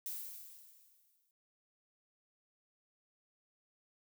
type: noise with exponential decay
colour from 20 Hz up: violet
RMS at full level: -40 dBFS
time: 0.06-1.31 s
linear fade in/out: 1 ms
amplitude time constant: 270 ms
effects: none